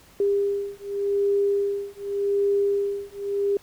sine beating tone pair, 401.1 / 401.96 Hz, G4 / G4, +40 / +43 cents, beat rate 0.86 Hz, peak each -24 dBFS, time 0.2-3.57 s, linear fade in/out 2 ms, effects pink hiss -53 dBFS RMS until 3.62 s

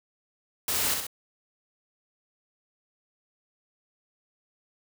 white noise with echo, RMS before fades -28 dBFS, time 0.68-0.94 s, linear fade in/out 2 ms, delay 64 ms, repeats 2, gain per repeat -4 dB, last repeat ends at 1.068 s, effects none

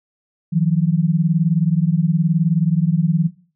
sine beating tone pair, 158.5 / 177.5 Hz, D#3 / F3, +32 / +28 cents, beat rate 19 Hz, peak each -16 dBFS, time 0.52-3.28 s, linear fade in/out 20 ms, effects noise-tail reverb RT60 0.4 s tail -18 dB re dry

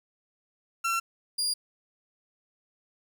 30% pulse tone pair in turn, 1354 / 4825 Hz, E6 / D8, +46 / +46 cents, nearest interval octave + minor seventh, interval 2200 cents, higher second, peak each -23 dBFS, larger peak neither, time 0.84-1 / 1.38-1.54 s, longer neither, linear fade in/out 10 ms, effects 10-bit

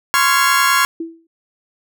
35% pulse chord, Db major seventh, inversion third, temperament just, 1039.4 / 1108.7 / 1385.9 / 1663.1 Hz, C6 / Db6 / F6 / Ab6, -12 / 0 / -14 / +2 cents, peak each -16 dBFS, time 0.14-0.85 s, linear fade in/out 0 ms
sine tone with exponential decay, 329.6 Hz, E4, in tune, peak -19 dBFS, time 1-1.27 s, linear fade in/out 5 ms, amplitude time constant 57 ms
effects none

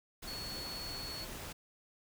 sine tone in noise, 4391 Hz, C#8, 17 cents flat, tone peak -42 dBFS, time 0.27-1.25 s, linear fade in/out 10 ms, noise pink, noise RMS -45 dBFS, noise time 0.22-1.53 s, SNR 0 dB, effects none

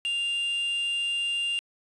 triangle tone with quantisation, 2794 Hz, F7, in tune, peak -24 dBFS, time 0.05-1.59 s, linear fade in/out 0 ms, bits 7, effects resampled to 24000 Hz

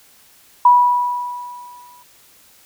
sine tone with exponential decay, 978 Hz, B5, 17 cents flat, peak -5 dBFS, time 0.65-2.03 s, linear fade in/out 5 ms, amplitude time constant 300 ms, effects white hiss -50 dBFS RMS until 2.65 s

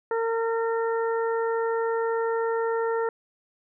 harmonic tone, 456.4 Hz, A#4, 37 cents flat, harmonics 1 / 2 / 3 / 4, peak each -24 / -31 / -34 / -38 dBFS, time 0.11-3.09 s, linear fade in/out 2 ms, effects none

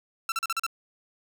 sawtooth tone bursts, 1343 Hz, E6, 32 cents sharp, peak -22 dBFS, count 6, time 0.29-0.665 s, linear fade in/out 2 ms, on 30 ms, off 39 ms, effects none

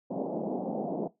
pink band-pass noise, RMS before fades -33 dBFS, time 0.1-1.08 s, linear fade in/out 10 ms, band 170 to 780 Hz, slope 48 dB/octave, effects noise-tail reverb RT60 0.2 s tail -19 dB re dry

